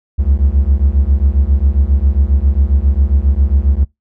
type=beating tone pair; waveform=triangle; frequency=65.41 / 72.81 Hz; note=C2 / D2; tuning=0 / -14 cents; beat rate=7.4 Hz; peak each=-10 dBFS; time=0.18-3.85 s; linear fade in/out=20 ms; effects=noise-tail reverb RT60 0.2 s tail -26 dB re dry